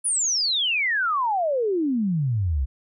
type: exponential sweep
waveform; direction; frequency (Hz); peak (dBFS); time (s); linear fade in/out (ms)
sine; down; 10150 to 61.74; -20; 0.04-2.66; 20
effects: none